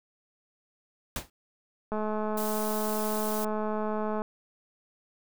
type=noise with exponential decay; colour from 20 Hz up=pink; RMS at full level=-28 dBFS; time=1.16-1.3 s; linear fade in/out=2 ms; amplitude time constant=29 ms
type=click train; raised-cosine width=1 ms; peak=-19 dBFS; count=493; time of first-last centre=1.92-4.219 s; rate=214 Hz
type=noise; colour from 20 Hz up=blue; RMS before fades=-37 dBFS; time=2.37-3.45 s; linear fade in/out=5 ms
effects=none